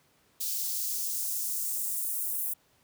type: noise with high-pass filter sweep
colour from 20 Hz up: blue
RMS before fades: -32 dBFS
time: 0.4-2.54 s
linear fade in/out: 10 ms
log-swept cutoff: 4300 to 11000 Hz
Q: 1.3
effects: pink hiss -66 dBFS RMS until 2.83 s + high-pass 80 Hz 12 dB/octave